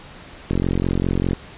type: click train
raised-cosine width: 3 ms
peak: -7 dBFS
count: 38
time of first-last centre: 0.51-1.332 s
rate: 45 Hz
effects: pink hiss -41 dBFS RMS until 1.57 s + resampled to 8000 Hz